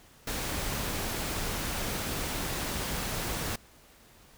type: noise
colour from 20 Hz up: pink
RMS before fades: -33 dBFS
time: 0.27-3.56 s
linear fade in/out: 5 ms
effects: pink hiss -57 dBFS RMS until 4.37 s